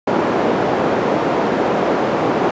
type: band-pass noise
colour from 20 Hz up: white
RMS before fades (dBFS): -17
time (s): 0.07-2.51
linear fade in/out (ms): 5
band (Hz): 210 to 640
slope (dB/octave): 12
effects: resampled to 16000 Hz